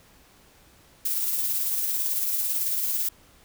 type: noise with tremolo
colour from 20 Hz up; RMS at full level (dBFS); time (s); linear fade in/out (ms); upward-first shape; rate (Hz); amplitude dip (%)
violet; -25; 1.05-3.09; 5; sine; 18; 30
effects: pink hiss -56 dBFS RMS until 3.44 s